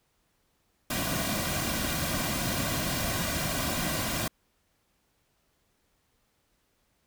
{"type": "noise with comb filter", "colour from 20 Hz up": "pink", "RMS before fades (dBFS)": -30, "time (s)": [0.9, 4.28], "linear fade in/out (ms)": 5, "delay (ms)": 2.3, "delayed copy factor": -0.65, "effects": ["pink hiss -72 dBFS RMS until 7.06 s"]}